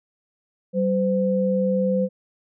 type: tone pair together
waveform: sine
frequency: 191.7 / 511.8 Hz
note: G3 / C5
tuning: -38 / -38 cents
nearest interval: octave + perfect fourth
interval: 1700 cents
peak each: -21 dBFS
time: 0.73-2.09 s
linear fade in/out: 50 ms
effects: none